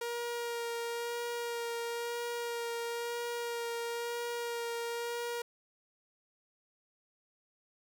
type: tone with vibrato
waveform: sawtooth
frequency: 471.4 Hz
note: A#4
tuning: 19 cents sharp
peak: -31 dBFS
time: 0.01-5.42 s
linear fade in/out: 5 ms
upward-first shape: sine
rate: 1 Hz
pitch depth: 14 cents each way
effects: none